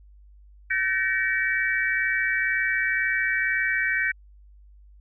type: tone cluster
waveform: sine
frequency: 1531 / 1756 / 1878 / 2289 Hz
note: G6 / A6 / A#6 / D7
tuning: -41 / -4 / +12 / -45 cents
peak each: -26 / -31 / -26 / -27 dBFS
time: 0.7-4.12 s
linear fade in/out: 10 ms
effects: added 50 Hz sine -48 dBFS peak until 5 s